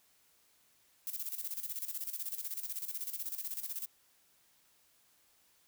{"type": "noise with tremolo", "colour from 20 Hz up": "violet", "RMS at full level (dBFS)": -38, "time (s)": [1.07, 3.86], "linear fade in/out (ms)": 0, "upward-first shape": "square", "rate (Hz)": 16, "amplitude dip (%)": 70, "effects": ["white hiss -69 dBFS RMS until 5.67 s"]}